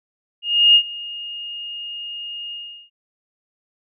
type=tone with ADSR envelope; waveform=sine; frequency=2845 Hz; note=F7; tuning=31 cents sharp; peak=-7 dBFS; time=0.42-2.9 s; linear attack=330 ms; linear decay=74 ms; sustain=-21 dB; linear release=380 ms; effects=none